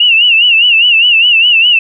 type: tone with vibrato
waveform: sine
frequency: 2794 Hz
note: F7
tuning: in tune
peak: -4 dBFS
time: 0-1.79 s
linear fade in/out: 5 ms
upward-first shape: sine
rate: 4.9 Hz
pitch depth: 110 cents each way
effects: none